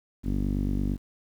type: tone with low-pass filter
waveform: sawtooth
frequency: 48.82 Hz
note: G1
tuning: 6 cents flat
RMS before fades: -27 dBFS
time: 0.23-0.98 s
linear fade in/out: 50 ms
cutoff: 260 Hz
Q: 3.6
effects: 9-bit